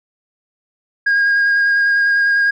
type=tone with vibrato; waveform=sine; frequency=1628 Hz; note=G#6; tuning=35 cents flat; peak=-9 dBFS; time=1.06-2.51 s; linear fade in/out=10 ms; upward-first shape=square; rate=10 Hz; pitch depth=9 cents each way; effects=tanh soft clip ceiling -10 dBFS